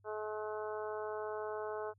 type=harmonic tone; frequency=213.8 Hz; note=A3; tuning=49 cents flat; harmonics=2 / 3 / 4 / 5 / 6 / 7; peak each=-40 / -44 / -46 / -48 / -50 / -51 dBFS; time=0.04-1.94 s; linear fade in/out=50 ms; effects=added 100 Hz sine -66 dBFS peak until 1.98 s